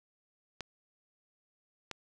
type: clicks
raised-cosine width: 0.2 ms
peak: -21 dBFS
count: 2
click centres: 0.607 / 1.913 s
effects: none